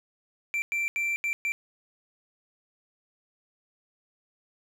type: tone bursts at uneven times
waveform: triangle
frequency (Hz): 2349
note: D7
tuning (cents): 0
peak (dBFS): -24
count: 5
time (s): 0.54-0.62 / 0.72-0.88 / 0.96-1.16 / 1.24-1.33 / 1.45-1.52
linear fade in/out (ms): 0
effects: none